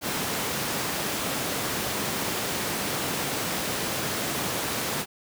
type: high-pass noise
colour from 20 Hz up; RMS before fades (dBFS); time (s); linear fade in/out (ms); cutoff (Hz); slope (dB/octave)
pink; -29; 0.01-5.06; 50; 150; 12
effects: none